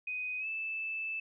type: tone with pitch glide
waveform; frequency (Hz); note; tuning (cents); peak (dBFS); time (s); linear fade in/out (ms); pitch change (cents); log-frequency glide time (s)
sine; 2500 to 2632; D#7 to E7; +8 to -3; -34; 0.07-1.2; 5; +89; 0.39-0.47
effects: none